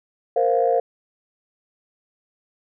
sine chord, Bb suspended second, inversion none, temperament equal, 466.2 / 523.3 / 698.5 Hz, Bb4 / C5 / F5, 0 / 0 / 0 cents, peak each -20 dBFS, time 0.36-0.8 s, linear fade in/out 5 ms, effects tanh soft clip ceiling -7 dBFS

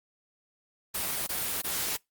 white noise bursts, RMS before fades -31 dBFS, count 3, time 0.94-1.97 s, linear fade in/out 10 ms, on 330 ms, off 20 ms, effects noise-tail reverb RT60 0.2 s tail -26 dB re dry + Opus 32 kbps

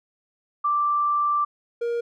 sine / triangle tone pair in turn, 1174.7 / 471.2 Hz, D6 / A#4, 0 / +19 cents, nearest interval octave + major third, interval 1581 cents, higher first, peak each -19 / -21 dBFS, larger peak first, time 0.64-1.45 / 1.81-2.01 s, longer first, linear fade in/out 10 ms, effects none

